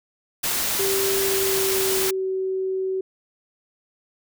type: noise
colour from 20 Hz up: white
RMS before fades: -24 dBFS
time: 0.43-2.11 s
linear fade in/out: 10 ms
type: tone with pitch glide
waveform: sine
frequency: 390.3 to 378.8 Hz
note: G4 to F#4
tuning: -8 to +41 cents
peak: -22 dBFS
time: 0.79-3.01 s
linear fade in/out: 5 ms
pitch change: -51 cents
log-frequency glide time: 1.2-2.26 s
effects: none